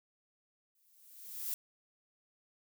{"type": "noise with exponential growth", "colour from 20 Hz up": "violet", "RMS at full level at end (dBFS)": -35, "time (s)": [0.75, 1.54], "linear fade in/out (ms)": 1, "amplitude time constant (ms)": 170, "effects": []}